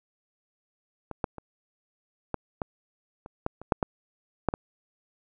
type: clicks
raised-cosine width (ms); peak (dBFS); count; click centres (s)
1; -21 / -12 / -25 / -14 / -15 / -27 / -13 / -27 / -6 / -11 / -8 / -15; 12; 1.113 / 1.242 / 1.383 / 2.343 / 2.618 / 3.261 / 3.464 / 3.616 / 3.722 / 3.828 / 4.487 / 4.539
effects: none